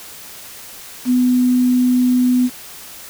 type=tone with quantisation; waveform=sine; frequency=249.8 Hz; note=B3; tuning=20 cents sharp; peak=-11 dBFS; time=1.05-2.5 s; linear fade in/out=50 ms; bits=6; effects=white hiss -36 dBFS RMS until 3.09 s